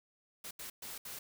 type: noise bursts at uneven times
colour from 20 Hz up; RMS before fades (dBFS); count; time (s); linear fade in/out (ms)
white; -45; 4; 0.44-0.51 / 0.59-0.7 / 0.82-0.98 / 1.05-1.19; 5
effects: none